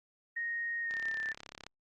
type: tone with pitch glide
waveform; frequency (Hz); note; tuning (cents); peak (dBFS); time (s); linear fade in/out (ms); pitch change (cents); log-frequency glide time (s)
sine; 1864.7 to 1776.4; A#6 to A6; 0 to +16; -33; 0.36-1.33; 10; -84; 0.81-1.2
type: click train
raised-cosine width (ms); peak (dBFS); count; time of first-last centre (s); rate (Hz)
0.2; -28; 27; 0.91-1.666; 34.4
effects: Opus 24 kbps